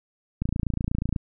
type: click train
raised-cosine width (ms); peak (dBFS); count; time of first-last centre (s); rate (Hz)
5; -13; 22; 0.42-1.162; 28.3
effects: none